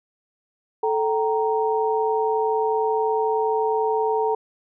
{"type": "tone cluster", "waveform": "sine", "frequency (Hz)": [438.5, 773, 932], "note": ["A4", "G5", "A#5"], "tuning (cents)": [-6, -24, -1], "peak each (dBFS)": [-21, -27, -24], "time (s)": [0.83, 4.35], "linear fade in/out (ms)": 5, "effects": []}